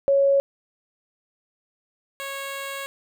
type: tone pair in turn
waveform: sine / 10% pulse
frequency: 554 / 550.2 Hz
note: C#5 / C#5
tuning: -1 / -13 cents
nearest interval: unison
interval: 12 cents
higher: first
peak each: -15 / -22 dBFS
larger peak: first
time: 0.08-0.4 / 2.2-2.86 s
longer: second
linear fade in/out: 0 ms
effects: none